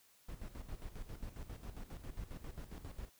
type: noise with tremolo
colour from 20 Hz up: brown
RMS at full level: -45 dBFS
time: 0.28-3.1 s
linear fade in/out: 10 ms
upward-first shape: square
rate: 7.4 Hz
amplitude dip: 70%
effects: white hiss -68 dBFS RMS until 3.19 s